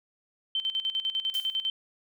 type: tone with tremolo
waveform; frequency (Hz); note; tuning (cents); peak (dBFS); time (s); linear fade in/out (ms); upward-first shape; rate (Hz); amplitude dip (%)
sine; 3100; G7; -20; -25; 0.55-1.7; 2; square; 10; 75
type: noise with exponential decay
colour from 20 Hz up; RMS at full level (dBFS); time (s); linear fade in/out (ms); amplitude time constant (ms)
blue; -38; 1.34-1.64; 1; 64
effects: none